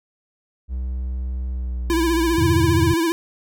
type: tone with pitch glide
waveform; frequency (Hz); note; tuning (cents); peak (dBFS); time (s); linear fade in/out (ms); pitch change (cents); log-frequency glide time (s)
triangle; 63.3 to 58.05; B1 to A#1; +43 to -7; -21; 0.68-2.39; 50; -150; 1.52-2.23
type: tone with vibrato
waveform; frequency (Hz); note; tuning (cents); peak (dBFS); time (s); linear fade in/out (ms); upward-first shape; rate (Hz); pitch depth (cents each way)
square; 332.2; E4; +13; -18; 1.9-3.12; 0; sine; 15; 64
type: chord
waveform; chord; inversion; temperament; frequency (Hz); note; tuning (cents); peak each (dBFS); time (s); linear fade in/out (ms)
sine; E minor seventh; none; equal with one note detuned; 82.41 / 98 / 120.37 / 146.83; E2 / G2 / B2 / D3; 0 / 0 / -44 / 0; -20 / -22 / -23 / -24; 2.38-2.94; 5
effects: none